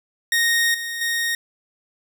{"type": "tone with level steps", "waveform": "sawtooth", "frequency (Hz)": 1860, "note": "A#6", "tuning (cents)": -4, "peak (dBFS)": [-13, -23, -17], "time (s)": [0.32, 1.35], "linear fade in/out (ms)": 2, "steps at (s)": [0.74, 1.01], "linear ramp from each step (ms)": 5, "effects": []}